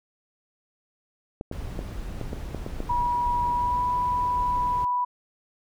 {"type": "clicks", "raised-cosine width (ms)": 2, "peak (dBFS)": -18, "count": 8, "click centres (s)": [1.411, 1.514, 1.791, 2.213, 2.331, 2.547, 2.664, 2.804]}
{"type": "noise", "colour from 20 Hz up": "brown", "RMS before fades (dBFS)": -34, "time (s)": [1.52, 4.85], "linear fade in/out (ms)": 5}
{"type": "tone with pitch glide", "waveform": "sine", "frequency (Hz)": [968, 985.5], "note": ["B5", "B5"], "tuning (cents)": [-35, -4], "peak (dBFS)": -22, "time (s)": [2.89, 5.05], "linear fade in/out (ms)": 10, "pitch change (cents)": 31, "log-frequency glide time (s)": [3.51, 3.82]}
{"effects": []}